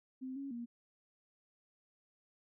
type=tone with pitch steps; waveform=sine; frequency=259.8 / 276.2 / 237 Hz; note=C4 / C#4 / A#3; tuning=-12 / -6 / +29 cents; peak=-40 dBFS; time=0.21-0.66 s; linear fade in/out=20 ms; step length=150 ms; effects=none